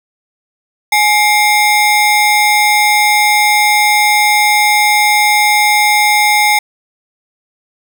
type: ring-modulated tone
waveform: 40% pulse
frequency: 1480 Hz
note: F#6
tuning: in tune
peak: -4 dBFS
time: 0.92-6.59 s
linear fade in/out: 5 ms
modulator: 640 Hz
effects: none